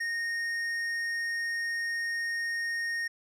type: tone with tanh clipping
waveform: triangle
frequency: 1852 Hz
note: A#6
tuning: 12 cents flat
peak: -31 dBFS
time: 0-3.08 s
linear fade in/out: 10 ms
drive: 13 dB
effects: none